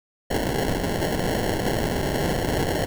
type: noise with sample-and-hold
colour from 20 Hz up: blue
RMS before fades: -24 dBFS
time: 0.3-2.86 s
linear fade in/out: 10 ms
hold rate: 1225 Hz
effects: none